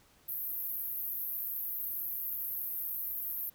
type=band-pass noise; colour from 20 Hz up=pink; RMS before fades=-37 dBFS; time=0.28-3.5 s; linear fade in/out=10 ms; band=12000 to 16000 Hz; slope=96 dB/octave; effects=pink hiss -64 dBFS RMS until 3.54 s